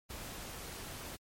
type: noise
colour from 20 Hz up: pink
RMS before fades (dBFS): -45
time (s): 0.09-1.17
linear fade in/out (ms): 20
effects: MP3 64 kbps